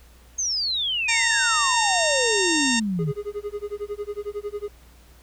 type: exponential sweep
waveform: sine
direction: down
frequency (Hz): 6510 to 142.6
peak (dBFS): -22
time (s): 0.38-3.12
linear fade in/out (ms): 10
type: harmonic tone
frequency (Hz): 918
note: A#5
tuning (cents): -27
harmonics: 1 / 2 / 3 / 4 / 5 / 6 / 7 / 8 / 9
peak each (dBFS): -30 / -26 / -28 / -28 / -34 / -29 / -31 / -29 / -33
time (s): 1.08-2.8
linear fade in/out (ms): 10
type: tone with tremolo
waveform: triangle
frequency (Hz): 412.7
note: G#4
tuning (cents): -11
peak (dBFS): -23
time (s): 2.99-4.68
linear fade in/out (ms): 0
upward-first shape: sine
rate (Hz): 11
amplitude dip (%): 100
effects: added 60 Hz sine -49 dBFS peak until 5.22 s + pink hiss -55 dBFS RMS until 5.22 s